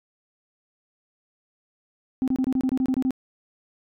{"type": "tone bursts", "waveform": "sine", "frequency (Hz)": 260, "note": "C4", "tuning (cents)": -11, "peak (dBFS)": -18, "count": 11, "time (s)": [2.22, 3.107], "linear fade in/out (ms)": 0, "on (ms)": 57, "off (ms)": 26, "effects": ["tanh soft clip ceiling -17 dBFS"]}